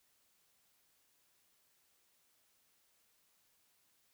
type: silence
effects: white hiss -74 dBFS RMS until 4.13 s